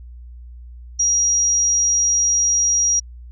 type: tone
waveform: sine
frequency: 5720 Hz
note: F8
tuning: 41 cents sharp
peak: -14 dBFS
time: 0.99-3 s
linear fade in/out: 10 ms
effects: added 60 Hz sine -35 dBFS peak until 3.31 s